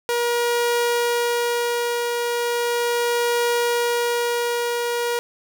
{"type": "tone with tremolo", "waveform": "sawtooth", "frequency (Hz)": 476.9, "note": "A#4", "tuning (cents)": 39, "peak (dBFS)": -14, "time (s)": [0.09, 5.19], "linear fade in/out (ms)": 0, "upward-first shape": "triangle", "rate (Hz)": 0.37, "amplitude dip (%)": 35, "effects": []}